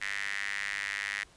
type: tone with high-pass filter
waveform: sawtooth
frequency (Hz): 100.4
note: G2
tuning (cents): +42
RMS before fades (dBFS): -35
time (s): 0.01-1.24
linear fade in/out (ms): 10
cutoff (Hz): 1900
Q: 5.9
effects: pink hiss -59 dBFS RMS until 1.36 s + resampled to 22050 Hz